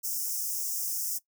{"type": "high-pass noise", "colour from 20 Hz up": "white", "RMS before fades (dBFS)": -32, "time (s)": [0.03, 1.19], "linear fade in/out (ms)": 20, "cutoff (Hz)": 5200, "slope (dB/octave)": 96, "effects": ["noise-tail reverb RT60 0.1 s tail -18 dB re dry"]}